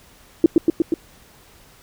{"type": "tone with echo", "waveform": "sine", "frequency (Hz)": 329.6, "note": "E4", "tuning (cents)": 0, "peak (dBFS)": -6, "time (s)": [0.44, 0.46], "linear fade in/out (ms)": 2, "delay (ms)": 120, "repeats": 4, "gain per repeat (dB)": -2, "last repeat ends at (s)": 0.94, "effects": ["pink hiss -50 dBFS RMS until 1.82 s"]}